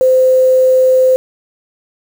sine tone with quantisation, 516 Hz, C5, 24 cents flat, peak -6 dBFS, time 0.01-1.16 s, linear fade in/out 0 ms, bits 5, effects none

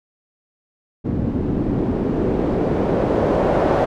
white noise with low-pass filter sweep, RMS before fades -19 dBFS, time 1.04-3.86 s, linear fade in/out 20 ms, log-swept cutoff 230 to 660 Hz, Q 1.5, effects none

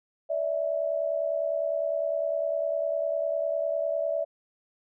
sine tone pair together, 580.1 / 650 Hz, D5 / E5, -21 / -24 cents, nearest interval major second, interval 197 cents, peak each -28 / -28 dBFS, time 0.29-4.25 s, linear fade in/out 20 ms, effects none

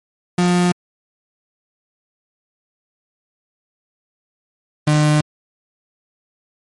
35% pulse tone pair in turn, 177.5 / 150.82 Hz, F3 / D3, +28 / +46 cents, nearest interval minor third, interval 282 cents, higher first, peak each -11 / -10 dBFS, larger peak second, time 0.38-0.72 / 4.87-5.21 s, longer neither, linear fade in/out 5 ms, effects MP3 48 kbps

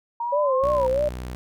sine exponential two-way sweep, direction up then down, 932.3 to 1108.7 to 932.3 Hz, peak -24 dBFS, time 0.2-0.87 s, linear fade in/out 5 ms, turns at 0.69 s
sine tone with vibrato, 554.4 Hz, C#5, in tune, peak -19 dBFS, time 0.32-1.09 s, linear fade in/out 10 ms, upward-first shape sine, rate 3.1 Hz, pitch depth 130 cents each way
sawtooth tone, 62 Hz, B1, 7 cents sharp, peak -27 dBFS, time 0.63-1.35 s, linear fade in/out 0 ms
effects none

